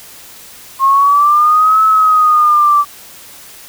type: linear two-way sweep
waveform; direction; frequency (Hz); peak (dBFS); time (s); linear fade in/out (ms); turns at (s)
sine; up then down; 1069 to 1300 to 1159; -6; 0.79-2.85; 50; 1.83
effects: white hiss -36 dBFS RMS until 3.68 s